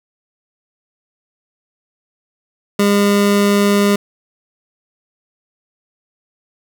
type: tone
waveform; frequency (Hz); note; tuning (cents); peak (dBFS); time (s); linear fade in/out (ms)
25% pulse; 202.8; G#3; -41; -7; 2.79-3.96; 5
effects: none